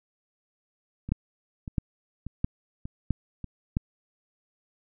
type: two click trains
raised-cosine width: 5 ms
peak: -12 / -23 dBFS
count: 5 / 5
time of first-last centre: 1.12-3.769 / 1.09-3.443 s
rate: 1.51 / 1.7 Hz
effects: none